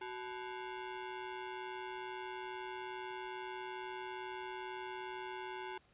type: ring-modulated tone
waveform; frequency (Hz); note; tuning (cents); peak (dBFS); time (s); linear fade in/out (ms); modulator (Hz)
sawtooth; 622.3; D#5; 0; -35; 0.01-5.78; 5; 250
effects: pink hiss -69 dBFS RMS until 5.93 s + resampled to 8000 Hz